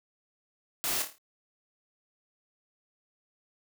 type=noise with echo; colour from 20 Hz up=white; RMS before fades=-31 dBFS; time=0.84-1.02 s; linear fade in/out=0 ms; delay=27 ms; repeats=6; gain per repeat=-6 dB; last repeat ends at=1.182 s; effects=none